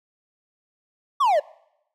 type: exponential sweep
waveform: triangle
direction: down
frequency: 1197 to 554.4 Hz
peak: -14 dBFS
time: 1.2-1.4 s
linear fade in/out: 10 ms
effects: noise-tail reverb RT60 0.8 s tail -23 dB re dry